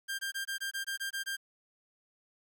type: tone bursts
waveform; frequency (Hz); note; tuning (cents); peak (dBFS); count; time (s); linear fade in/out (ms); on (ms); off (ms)
sawtooth; 1593; G6; +27; -30; 10; 0.08-1.369; 20; 110; 21
effects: 11-bit